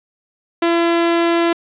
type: tone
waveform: sawtooth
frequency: 338.3 Hz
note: E4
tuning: 45 cents sharp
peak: -9 dBFS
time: 0.62-1.53 s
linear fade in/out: 5 ms
effects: resampled to 8000 Hz + 8-bit